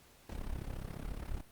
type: noise with amplitude modulation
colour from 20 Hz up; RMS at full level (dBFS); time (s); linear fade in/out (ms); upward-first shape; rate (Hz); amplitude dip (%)
brown; -37; 0.29-1.41; 5; sine; 34.3; 80
effects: pink hiss -62 dBFS RMS until 1.51 s + Opus 48 kbps